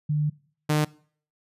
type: tone pair in turn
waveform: sine / sawtooth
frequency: 149.9 / 151.47 Hz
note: D3 / D#3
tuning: +36 / -46 cents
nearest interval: unison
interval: 18 cents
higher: second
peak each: -21 / -16 dBFS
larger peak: second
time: 0.09-0.3 / 0.69-0.85 s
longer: first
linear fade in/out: 10 ms
effects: noise-tail reverb RT60 0.5 s tail -22 dB re dry + resampled to 32000 Hz